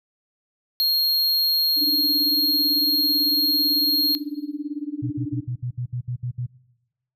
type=tone; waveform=square; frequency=4253 Hz; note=C8; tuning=27 cents sharp; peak=-18 dBFS; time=0.8-4.15 s; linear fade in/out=0 ms
type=tone with tremolo; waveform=sine; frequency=293.7 Hz; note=D4; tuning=in tune; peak=-23 dBFS; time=1.76-5.45 s; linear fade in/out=50 ms; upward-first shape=sine; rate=18 Hz; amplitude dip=90%
type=tone bursts; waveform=sine; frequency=123.4 Hz; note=B2; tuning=1 cent flat; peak=-24 dBFS; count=10; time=5.02-6.465 s; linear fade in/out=10 ms; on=86 ms; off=65 ms
effects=noise-tail reverb RT60 1.0 s tail -21 dB re dry